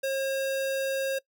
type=tone; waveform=square; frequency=539 Hz; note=C#5; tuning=49 cents flat; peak=-27 dBFS; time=0.03-1.19 s; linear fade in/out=10 ms; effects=noise-tail reverb RT60 0.1 s tail -22 dB re dry